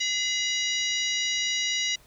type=harmonic tone with a mistuned harmonic; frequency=964 Hz; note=B5; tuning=42 cents flat; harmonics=2 / 3 / 4 / 5 / 6 / 7; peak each=-31 / -30 / -30 / -35 / -32 / -38 dBFS; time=0-1.96 s; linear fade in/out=10 ms; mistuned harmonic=2; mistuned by=+97 cents; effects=pink hiss -57 dBFS RMS until 2.06 s